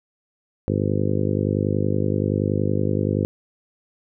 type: harmonic tone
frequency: 50.6 Hz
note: G#1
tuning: 44 cents flat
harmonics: 2 / 3 / 4 / 5 / 6 / 7 / 8 / 9 / 10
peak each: -24 / -26 / -27 / -28 / -29 / -29 / -30 / -31 / -31 dBFS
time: 0.68-3.25 s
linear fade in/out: 0 ms
effects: none